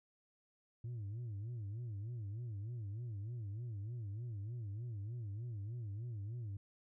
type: tone with vibrato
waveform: sine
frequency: 110 Hz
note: A2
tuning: in tune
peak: -38 dBFS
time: 0.84-6.57 s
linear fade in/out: 5 ms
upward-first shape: sine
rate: 3.3 Hz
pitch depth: 190 cents each way
effects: tanh soft clip ceiling -40 dBFS